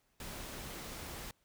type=noise; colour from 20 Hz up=pink; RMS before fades=-45 dBFS; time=0.2-1.31 s; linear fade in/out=2 ms; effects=pink hiss -75 dBFS RMS until 1.44 s